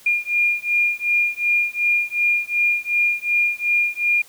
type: beating tone pair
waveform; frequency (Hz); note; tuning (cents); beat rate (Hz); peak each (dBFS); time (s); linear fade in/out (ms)
sine; 2414 / 2416.7; D7 / D7; +47 / +49; 2.7; -20; 0.06-4.22; 5
effects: white hiss -48 dBFS RMS until 4.28 s